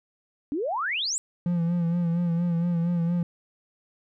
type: exponential sweep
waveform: sine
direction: up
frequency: 267.5 to 8080 Hz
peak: -25 dBFS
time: 0.52-1.18 s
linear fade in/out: 0 ms
type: tone with vibrato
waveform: triangle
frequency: 171.2 Hz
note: F3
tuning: 34 cents flat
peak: -20 dBFS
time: 1.46-3.23 s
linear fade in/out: 2 ms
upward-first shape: sine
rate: 4.3 Hz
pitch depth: 47 cents each way
effects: none